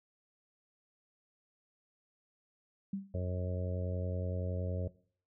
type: tone with exponential decay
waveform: sine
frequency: 196 Hz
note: G3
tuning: in tune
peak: -31 dBFS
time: 2.93-3.16 s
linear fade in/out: 5 ms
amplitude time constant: 48 ms
type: harmonic tone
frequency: 90.7 Hz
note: F#2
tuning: 34 cents flat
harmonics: 1 / 2 / 3 / 4 / 5 / 6 / 7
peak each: -34 / -41 / -49 / -51 / -45 / -42 / -48 dBFS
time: 3.14-4.88 s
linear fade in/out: 5 ms
effects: noise-tail reverb RT60 0.5 s tail -19 dB re dry